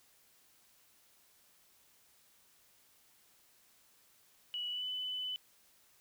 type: tone with pitch glide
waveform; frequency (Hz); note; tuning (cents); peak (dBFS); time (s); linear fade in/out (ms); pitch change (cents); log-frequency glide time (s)
sine; 2940 to 3005; F#7 to F#7; -12 to +26; -36; 4.54-5.36; 0; +38; 4.69-4.86
effects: white hiss -67 dBFS RMS until 6 s